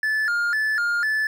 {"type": "tone with vibrato", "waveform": "triangle", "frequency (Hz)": 1568, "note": "G6", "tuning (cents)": 0, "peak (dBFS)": -18, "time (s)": [0.03, 1.27], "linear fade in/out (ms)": 2, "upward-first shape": "square", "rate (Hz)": 2, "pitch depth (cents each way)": 180, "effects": []}